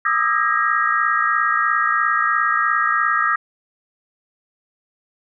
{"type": "tone cluster", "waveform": "sine", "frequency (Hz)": [1205, 1262, 1325, 1634, 1882], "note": ["D6", "D#6", "E6", "G#6", "A#6"], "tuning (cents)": [44, 24, 9, -29, 16], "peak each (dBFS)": -22, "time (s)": [0.05, 3.36], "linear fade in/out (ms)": 5, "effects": []}